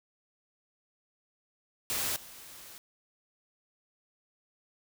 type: noise with level steps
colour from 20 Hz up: white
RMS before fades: -32 / -49 dBFS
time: 1.9-2.78 s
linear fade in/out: 0 ms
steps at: 2.16 s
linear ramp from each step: 2 ms
effects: none